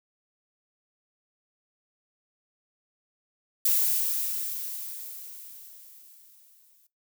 violet noise with exponential decay, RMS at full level -22 dBFS, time 3.65-6.87 s, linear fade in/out 5 ms, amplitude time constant 700 ms, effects noise-tail reverb RT60 0.2 s tail -20 dB re dry

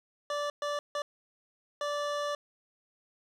25% pulse tone bursts at uneven times, 583 Hz, D5, 13 cents flat, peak -27 dBFS, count 4, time 0.3-0.5 / 0.62-0.79 / 0.95-1.02 / 1.81-2.35 s, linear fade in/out 2 ms, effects low-pass 6000 Hz 12 dB/octave + 10-bit

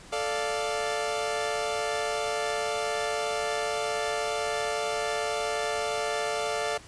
sawtooth chord, D minor, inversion second, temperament equal, 440 / 587.3 / 698.5 Hz, A4 / D5 / F5, 0 / 0 / 0 cents, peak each -28 dBFS, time 0.12-6.78 s, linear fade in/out 10 ms, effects pink hiss -49 dBFS RMS until 6.87 s + resampled to 22050 Hz

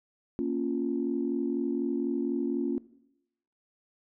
sine chord, Bb minor, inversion none, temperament equal, 233.1 / 277.2 / 349.2 Hz, Bb3 / Db4 / F4, 0 / 0 / 0 cents, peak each -32 / -30 / -31 dBFS, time 0.39-2.78 s, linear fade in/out 0 ms, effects noise-tail reverb RT60 0.8 s tail -18 dB re dry + tanh soft clip ceiling -17 dBFS

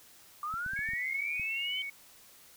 sine linear sweep, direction up, 1169 to 3103 Hz, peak -33 dBFS, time 0.43-1.82 s, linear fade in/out 2 ms
clicks, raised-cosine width 5 ms, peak -35 dBFS, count 7, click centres 0.54 / 0.663 / 0.735 / 0.791 / 0.889 / 0.935 / 1.397 s
sine tone with vibrato, 2217 Hz, C#7, in tune, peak -36 dBFS, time 0.76-1.9 s, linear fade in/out 5 ms, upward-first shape triangle, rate 2.2 Hz, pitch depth 25 cents each way
effects white hiss -57 dBFS RMS until 2.56 s

